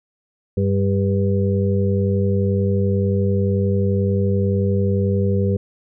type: harmonic tone with a mistuned harmonic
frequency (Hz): 98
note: G2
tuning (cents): 0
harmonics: 1 / 2 / 4 / 5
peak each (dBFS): -18 / -21 / -24 / -25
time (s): 0.57-5.57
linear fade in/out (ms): 5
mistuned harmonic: 4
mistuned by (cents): +29
effects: none